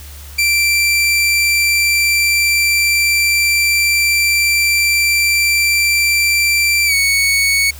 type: tone with pitch glide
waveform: sawtooth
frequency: 2349 to 2221 Hz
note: D7 to C#7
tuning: 0 to +3 cents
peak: -8 dBFS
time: 0.38-7.71 s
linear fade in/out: 10 ms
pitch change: -97 cents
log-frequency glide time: 6.86-6.94 s
effects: added 72 Hz sine -32 dBFS peak until 7.79 s + white hiss -38 dBFS RMS until 7.79 s